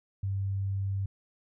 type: tone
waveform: sine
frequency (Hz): 97.8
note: G2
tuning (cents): -4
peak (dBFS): -28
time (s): 0.23-1.06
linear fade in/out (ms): 5
effects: none